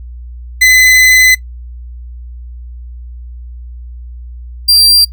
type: tone pair in turn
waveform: 40% pulse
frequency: 2022 / 4724 Hz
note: B6 / D8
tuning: +40 / +9 cents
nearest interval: octave + minor third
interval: 1469 cents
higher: second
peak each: -3 dBFS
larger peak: neither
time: 0.61-1.35 / 4.68-5.05 s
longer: first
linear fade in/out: 10 ms
effects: noise-tail reverb RT60 0.1 s tail -18 dB re dry + added 60 Hz sine -25 dBFS peak until 5.12 s